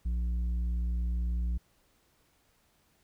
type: tone with tanh clipping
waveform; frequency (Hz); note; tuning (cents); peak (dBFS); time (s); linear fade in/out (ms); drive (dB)
sine; 59.2; A#1; +27; -29; 0.05-1.58; 10; 6
effects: pink hiss -69 dBFS RMS until 3.03 s